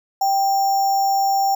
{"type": "tone with sample-and-hold", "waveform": "sine", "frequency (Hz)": 784, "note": "G5", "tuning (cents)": 0, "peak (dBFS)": -15, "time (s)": [0.21, 1.55], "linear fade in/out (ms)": 5, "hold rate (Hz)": 6300, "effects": []}